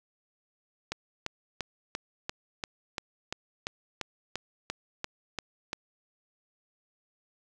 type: click train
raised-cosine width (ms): 0.2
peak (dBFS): -15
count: 15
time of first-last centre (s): 0.92-5.731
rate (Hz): 2.91
effects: none